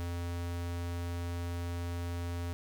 square tone, 86.5 Hz, F2, 16 cents flat, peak -35 dBFS, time 0-2.53 s, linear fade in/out 0 ms, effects none

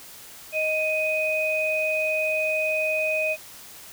sine tone pair together, 625 / 2500 Hz, D#5 / D#7, +8 / +8 cents, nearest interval 2 octaves, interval 2400 cents, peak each -25 / -24 dBFS, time 0.52-3.37 s, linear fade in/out 50 ms, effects white hiss -44 dBFS RMS until 3.92 s

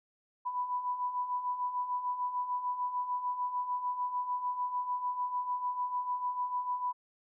sine beating tone pair, 986 / 992.7 Hz, B5 / B5, -3 / +9 cents, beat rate 6.7 Hz, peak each -39 / -32 dBFS, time 0.45-6.93 s, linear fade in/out 20 ms, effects none

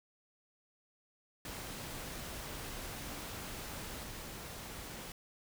pink noise with level steps, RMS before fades -44 / -46 dBFS, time 1.45-5.12 s, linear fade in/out 2 ms, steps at 4.03 s, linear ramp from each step 10 ms, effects none

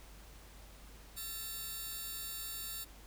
5% pulse tone cluster, 1348 / 1771 / 3766 / 4500 Hz, E6 / A6 / A#7 / C#8, +38 / +11 / +17 / +25 cents, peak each -38 / -39 / -38 / -37 dBFS, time 1.16-2.85 s, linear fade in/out 20 ms, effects added 50 Hz sine -54 dBFS peak until 3.06 s + pink hiss -58 dBFS RMS until 3.06 s

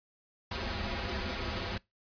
pink noise with comb filter, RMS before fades -35 dBFS, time 0.51-1.78 s, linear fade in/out 5 ms, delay 6.7 ms, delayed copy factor -0.95, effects noise-tail reverb RT60 0.2 s tail -23 dB re dry + resampled to 11025 Hz

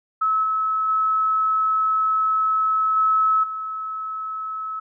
sine tone with level steps, 1295 Hz, E6, 31 cents flat, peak -17 / -19 / -17 / -15 / -26 dBFS, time 0.21-4.8 s, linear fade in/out 10 ms, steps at 0.43 / 0.88 / 2.96 / 3.43 s, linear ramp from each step 10 ms, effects none

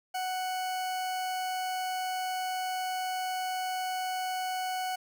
40% pulse tone, 742 Hz, F#5, 5 cents sharp, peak -30 dBFS, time 0.14-4.96 s, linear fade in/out 10 ms, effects 10-bit

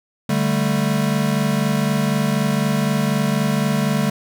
square chord, D suspended fourth, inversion none, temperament equal, 146.83 / 196 / 220 Hz, D3 / G3 / A3, 0 / 0 / 0 cents, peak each -22 dBFS, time 0.29-4.1 s, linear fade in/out 5 ms, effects none

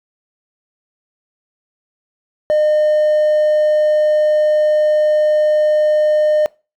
triangle tone, 608 Hz, D#5, 40 cents flat, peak -8 dBFS, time 2.5-6.46 s, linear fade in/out 0 ms, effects noise-tail reverb RT60 0.3 s tail -24 dB re dry + tanh soft clip ceiling -4 dBFS

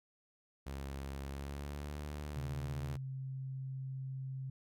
sawtooth tone with pitch glide, 68.6 to 73.95 Hz, C#2 to D2, -17 to +13 cents, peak -37 dBFS, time 0.66-2.97 s, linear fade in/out 10 ms, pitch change +130 cents, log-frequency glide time 1.25-1.99 s
sine tone, 132.6 Hz, C3, 23 cents sharp, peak -39 dBFS, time 2.36-4.5 s, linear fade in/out 5 ms
effects none

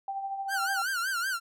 sine tone with tremolo, 784 Hz, G5, in tune, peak -29 dBFS, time 0.08-0.82 s, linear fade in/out 2 ms, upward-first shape triangle, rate 13 Hz, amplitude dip 55%
45% pulse tone with vibrato, 1472 Hz, F#6, 9 cents flat, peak -28 dBFS, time 0.48-1.4 s, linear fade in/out 50 ms, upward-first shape sine, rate 5.3 Hz, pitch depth 140 cents each way
effects none

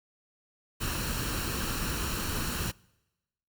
pink noise with comb filter, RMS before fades -32 dBFS, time 0.8-2.72 s, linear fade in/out 20 ms, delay 0.71 ms, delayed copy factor +0.55, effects noise-tail reverb RT60 1.0 s tail -25 dB re dry

